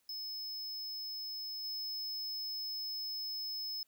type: tone with level steps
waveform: square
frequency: 5200 Hz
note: E8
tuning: 24 cents flat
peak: -40 / -38 dBFS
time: 0.09-3.83 s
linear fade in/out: 2 ms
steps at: 1.63 s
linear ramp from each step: 20 ms
effects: white hiss -75 dBFS RMS until 3.87 s